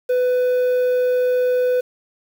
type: tone with quantisation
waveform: triangle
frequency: 499.2 Hz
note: B4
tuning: 19 cents sharp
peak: -13 dBFS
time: 0.09-1.81 s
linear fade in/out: 10 ms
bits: 7
effects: none